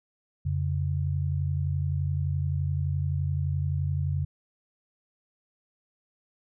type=tone pair together; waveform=sine; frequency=88.2 / 139.86 Hz; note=F2 / C#3; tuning=+18 / +16 cents; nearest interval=minor sixth; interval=798 cents; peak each=-27 / -28 dBFS; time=0.45-4.25 s; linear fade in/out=10 ms; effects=none